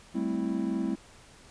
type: chord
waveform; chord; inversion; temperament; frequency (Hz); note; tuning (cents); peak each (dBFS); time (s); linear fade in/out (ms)
triangle; A minor seventh; third; equal; 196 / 220 / 261.6 / 329.6; G3 / A3 / C4 / E4; 0 / 0 / 0 / 0; -31; 0.14-0.96; 20
effects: pink hiss -54 dBFS RMS until 1.5 s + resampled to 22050 Hz